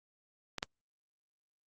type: clicks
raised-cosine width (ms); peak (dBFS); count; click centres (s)
0.2; -19 / -15; 2; 0.583 / 0.629
effects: Opus 48 kbps